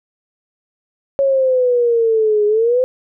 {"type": "exponential two-way sweep", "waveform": "sine", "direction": "down then up", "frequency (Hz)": [554.4, 414, 518], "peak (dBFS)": -11, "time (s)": [1.19, 2.84], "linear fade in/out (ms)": 0, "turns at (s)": 2.46, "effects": []}